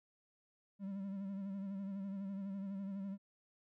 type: tone with vibrato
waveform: triangle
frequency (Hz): 196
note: G3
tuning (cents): 0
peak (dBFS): -38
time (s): 0.79-3.18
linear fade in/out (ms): 50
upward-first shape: sine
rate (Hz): 12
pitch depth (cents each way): 47
effects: none